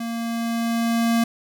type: tone with level ramp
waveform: square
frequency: 231.2 Hz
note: A#3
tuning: 14 cents flat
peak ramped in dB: -27 to -17 dBFS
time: 0-1.24 s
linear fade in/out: 5 ms
effects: none